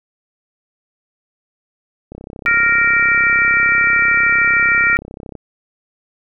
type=click train; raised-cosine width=2 ms; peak=-18 dBFS; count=108; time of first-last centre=2.12-5.353 s; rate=33.1 Hz
type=harmonic tone; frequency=466.2 Hz; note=A#4; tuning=in tune; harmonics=3 / 4 / 5; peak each=-15 / -15 / -15 dBFS; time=2.46-4.97 s; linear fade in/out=0 ms
effects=none